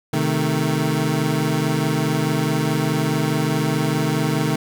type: chord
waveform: 25% pulse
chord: A diminished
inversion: first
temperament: equal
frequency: 130.81 / 155.56 / 220 Hz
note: C3 / Eb3 / A3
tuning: 0 / 0 / 0 cents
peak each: -20 / -17 / -21 dBFS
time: 0.13-4.56 s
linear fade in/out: 5 ms
effects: none